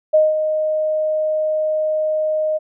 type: tone with ADSR envelope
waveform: sine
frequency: 620 Hz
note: D#5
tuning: 6 cents flat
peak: -8 dBFS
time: 0.13-2.59 s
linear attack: 16 ms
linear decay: 190 ms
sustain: -8 dB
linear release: 26 ms
effects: none